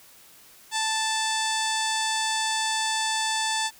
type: harmonic tone with a mistuned harmonic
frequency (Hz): 880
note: A5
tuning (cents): 0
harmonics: 1 / 2 / 3 / 4 / 5 / 6 / 7 / 8 / 9 / 10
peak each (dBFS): -28 / -31 / -36 / -31 / -34 / -37 / -37 / -37 / -36 / -37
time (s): 0.71-3.71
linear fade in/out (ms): 50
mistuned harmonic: 5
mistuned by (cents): +52
effects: white hiss -52 dBFS RMS until 3.79 s